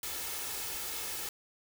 white noise with comb filter, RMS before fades -38 dBFS, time 0.03-1.29 s, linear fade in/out 2 ms, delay 2.3 ms, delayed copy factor +0.5, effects none

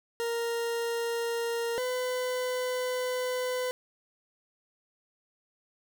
40% pulse tone pair in turn, 466.2 / 503.4 Hz, A#4 / B4, 0 / +33 cents, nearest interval minor second, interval 133 cents, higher second, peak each -28 dBFS, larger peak neither, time 0.2-1.78 / 1.78-3.71 s, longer second, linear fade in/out 0 ms, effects none

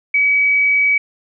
sine tone, 2275 Hz, C#7, 44 cents sharp, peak -11 dBFS, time 0.14-0.98 s, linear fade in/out 5 ms, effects none

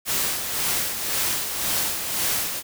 white noise with tremolo, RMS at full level -23 dBFS, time 0.05-2.63 s, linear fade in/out 50 ms, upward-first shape sine, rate 1.9 Hz, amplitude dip 50%, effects none

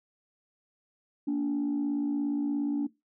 sine tone pair together, 230.9 / 288 Hz, A#3 / D4, -16 / -34 cents, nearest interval major third, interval 382 cents, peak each -32 / -25 dBFS, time 1.27-2.87 s, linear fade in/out 10 ms, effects noise-tail reverb RT60 0.2 s tail -20 dB re dry + tanh soft clip ceiling -23 dBFS

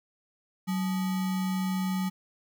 sine tone with sample-and-hold, 187.2 Hz, F#3, 20 cents sharp, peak -26 dBFS, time 0.67-2.1 s, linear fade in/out 20 ms, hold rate 1050 Hz, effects none

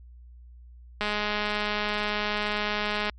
click train, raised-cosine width 0.3 ms, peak -12 dBFS, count 437, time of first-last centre 1.01-3.096 s, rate 209 Hz, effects added 60 Hz sine -45 dBFS peak until 3.18 s + MP3 48 kbps

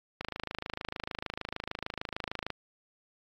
click train, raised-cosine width 0.3 ms, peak -18 dBFS, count 62, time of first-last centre 0.21-2.503 s, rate 26.6 Hz, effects AAC 64 kbps

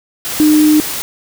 sine tone in noise, 304.7 Hz, D#4, 36 cents flat, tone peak -6 dBFS, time 0.4-0.8 s, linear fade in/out 0 ms, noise white, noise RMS -21 dBFS, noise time 0.25-1.02 s, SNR +12 dB, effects none

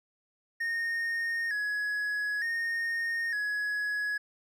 triangle tone with vibrato, 1760 Hz, A6, in tune, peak -27 dBFS, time 0.6-4.18 s, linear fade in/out 10 ms, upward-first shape square, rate 0.55 Hz, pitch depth 81 cents each way, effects none

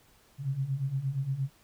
sine beating tone pair, 130.1 / 138.7 Hz, C3 / C#3, -9 / +1 cents, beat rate 8.6 Hz, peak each -34 / -30 dBFS, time 0.38-1.5 s, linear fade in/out 50 ms, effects pink hiss -62 dBFS RMS until 1.63 s

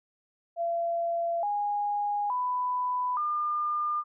sine tone with pitch steps, 680 / 822.8 / 995.6 / 1204.6 Hz, F5 / G#5 / B5 / D6, -46 / -16 / +14 / +44 cents, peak -26 dBFS, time 0.56-4.04 s, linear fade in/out 50 ms, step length 870 ms, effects none

